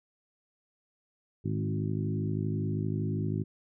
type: harmonic tone with a mistuned harmonic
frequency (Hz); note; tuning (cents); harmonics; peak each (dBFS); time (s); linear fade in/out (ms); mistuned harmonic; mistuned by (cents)
52.6; G#1; +23; 2 / 3 / 4 / 5 / 6 / 7; -32 / -33 / -37 / -38 / -40 / -40; 1.44-3.44; 20; 3; -23
effects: none